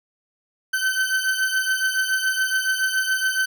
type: beating tone pair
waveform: 40% pulse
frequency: 1530 / 1537.1 Hz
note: G6 / G6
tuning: -42 / -34 cents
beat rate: 7.1 Hz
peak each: -21 / -24 dBFS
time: 0.73-3.46 s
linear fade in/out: 10 ms
effects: none